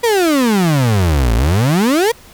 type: exponential two-way sweep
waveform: 35% pulse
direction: down then up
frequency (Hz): 490 to 53.6 to 490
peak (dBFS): -9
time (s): 0.03-2.12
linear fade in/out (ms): 10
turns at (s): 1.34
effects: pink hiss -42 dBFS RMS until 2.33 s